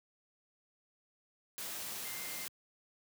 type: tone in noise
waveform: sine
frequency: 2093 Hz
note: C7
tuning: in tune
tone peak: -49 dBFS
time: 2.05-2.45 s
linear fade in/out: 0 ms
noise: white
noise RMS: -42 dBFS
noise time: 1.58-2.48 s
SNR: -10 dB
effects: high-pass 100 Hz 12 dB/octave